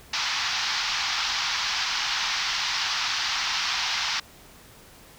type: band-pass noise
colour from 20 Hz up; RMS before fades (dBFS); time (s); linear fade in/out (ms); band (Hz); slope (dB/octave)
white; -27; 0.13-4.2; 5; 800 to 5600; 48
effects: pink hiss -50 dBFS RMS until 5.18 s